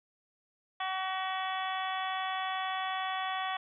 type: harmonic tone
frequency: 377.6 Hz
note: F#4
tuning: 35 cents sharp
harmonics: 2 / 3 / 4 / 5 / 6 / 7 / 8 / 9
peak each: -35 / -37 / -44 / -40 / -46 / -48 / -47 / -42 dBFS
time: 0.8-3.57 s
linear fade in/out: 5 ms
effects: none